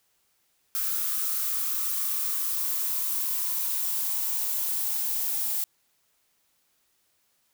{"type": "noise with high-pass filter sweep", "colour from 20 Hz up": "violet", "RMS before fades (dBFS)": -28, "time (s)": [0.75, 5.64], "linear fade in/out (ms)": 0, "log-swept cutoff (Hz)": [1300, 790], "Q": 6.6, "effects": ["white hiss -70 dBFS RMS until 7.53 s"]}